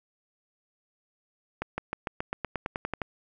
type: accelerating click train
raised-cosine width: 0.5 ms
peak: -15 dBFS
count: 13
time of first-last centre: 1.62-3.018 s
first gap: 160 ms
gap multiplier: 0.94
effects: none